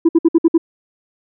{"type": "tone bursts", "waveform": "sine", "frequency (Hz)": 330.8, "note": "E4", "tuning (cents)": 6, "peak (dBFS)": -5, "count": 6, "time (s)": [0.05, 0.58], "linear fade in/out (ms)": 10, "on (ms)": 40, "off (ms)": 58, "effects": ["tanh soft clip ceiling -5 dBFS"]}